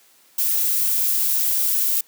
violet noise, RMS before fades -20 dBFS, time 0.38-2.01 s, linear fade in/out 5 ms, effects white hiss -55 dBFS RMS until 2.07 s + high-pass 200 Hz 12 dB/octave

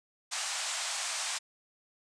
white band-pass noise, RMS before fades -35 dBFS, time 0.31-1.39 s, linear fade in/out 20 ms, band 630 to 8800 Hz, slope 48 dB/octave, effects none

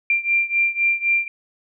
sine beating tone pair, 2373 / 2376.9 Hz, D7 / D7, +17 / +20 cents, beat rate 3.9 Hz, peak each -19 / -21 dBFS, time 0.1-1.28 s, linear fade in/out 2 ms, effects none

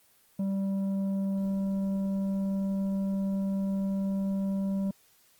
triangle tone with tanh clipping, 194.9 Hz, G3, 10 cents flat, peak -28 dBFS, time 0.39-4.91 s, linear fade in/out 5 ms, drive 11 dB, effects white hiss -63 dBFS RMS until 5.39 s + Opus 24 kbps

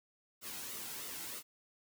white noise with flanger, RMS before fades -44 dBFS, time 0.41-1.43 s, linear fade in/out 50 ms, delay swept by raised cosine 1.2 to 1.75 ms, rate 3.1 Hz, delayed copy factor -0.5, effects none

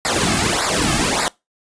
pink noise with flanger, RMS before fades -18 dBFS, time 0.05-1.28 s, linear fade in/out 0 ms, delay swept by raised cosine 0.32 to 2.12 ms, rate 1.7 Hz, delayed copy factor -0.9, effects noise-tail reverb RT60 0.2 s tail -22 dB re dry + resampled to 22050 Hz

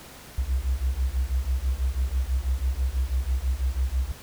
sine beating tone pair, 61.6 / 67.7 Hz, B1 / C#2, -4 / -40 cents, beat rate 6.1 Hz, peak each -25 dBFS, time 0.38-4.12 s, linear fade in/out 5 ms, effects tanh soft clip ceiling -15 dBFS + pink hiss -45 dBFS RMS until 4.22 s

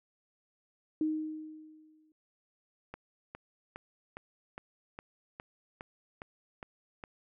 sine tone with exponential decay, 311.1 Hz, D#4, in tune, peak -26 dBFS, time 1.01-2.12 s, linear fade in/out 2 ms, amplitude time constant 240 ms
click train, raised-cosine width 0.5 ms, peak -27 dBFS, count 11, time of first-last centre 2.94-7.038 s, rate 2.44 Hz
effects none

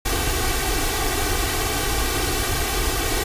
pink noise with comb filter, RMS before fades -22 dBFS, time 0.05-3.24 s, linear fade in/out 10 ms, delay 2.6 ms, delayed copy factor +0.95, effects resampled to 32000 Hz

